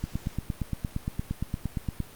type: click train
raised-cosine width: 5 ms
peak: -16 dBFS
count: 18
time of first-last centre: 0.04-2.003 s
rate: 8.66 Hz
effects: pink hiss -49 dBFS RMS until 2.15 s + Opus 48 kbps